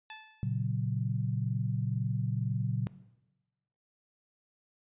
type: tone with exponential decay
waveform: 10% pulse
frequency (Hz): 872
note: A5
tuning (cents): -16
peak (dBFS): -32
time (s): 0.1-0.66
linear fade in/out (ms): 1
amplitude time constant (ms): 120
type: chord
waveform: sine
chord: F# major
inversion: first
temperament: equal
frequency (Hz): 116.54 / 138.59 / 185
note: A#2 / C#3 / F#3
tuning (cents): 0 / 0 / 0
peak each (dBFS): -32 / -33 / -36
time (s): 0.43-2.87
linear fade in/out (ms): 0
effects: noise-tail reverb RT60 1.0 s tail -17 dB re dry + resampled to 8000 Hz